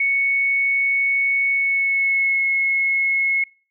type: tone with pitch glide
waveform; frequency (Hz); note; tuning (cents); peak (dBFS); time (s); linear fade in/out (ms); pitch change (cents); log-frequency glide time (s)
sine; 2217 to 2178; C#7 to C#7; 0 to -31; -16; 0-3.44; 5; -31; 1.5-2.45
effects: noise-tail reverb RT60 0.4 s tail -25 dB re dry